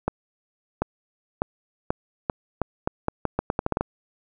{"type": "accelerating click train", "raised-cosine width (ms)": 1, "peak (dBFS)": -8, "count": 16, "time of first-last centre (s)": [0.08, 3.81], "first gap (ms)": 740, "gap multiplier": 0.81, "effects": []}